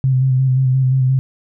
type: tone with vibrato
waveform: sine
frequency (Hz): 130.7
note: C3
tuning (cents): -1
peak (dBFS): -11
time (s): 0.04-1.19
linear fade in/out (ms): 0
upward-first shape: square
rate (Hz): 5.7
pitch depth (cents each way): 26
effects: none